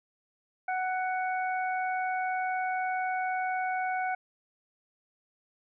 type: harmonic tone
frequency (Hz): 743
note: F#5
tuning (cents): +7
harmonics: 1 / 2 / 3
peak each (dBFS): -29 / -35 / -39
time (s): 0.68-4.15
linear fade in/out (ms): 5
effects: none